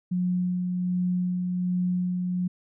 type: tone with tremolo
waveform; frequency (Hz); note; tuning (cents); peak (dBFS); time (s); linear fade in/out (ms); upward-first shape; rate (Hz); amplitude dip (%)
sine; 180.2; F#3; -45; -22; 0.11-2.48; 10; sine; 1.3; 30
effects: none